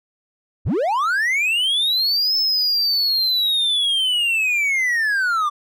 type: linear two-way sweep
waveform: triangle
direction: up then down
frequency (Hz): 40 to 5274 to 1158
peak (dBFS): -15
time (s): 0.65-5.5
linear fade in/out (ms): 20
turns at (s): 2.37
effects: none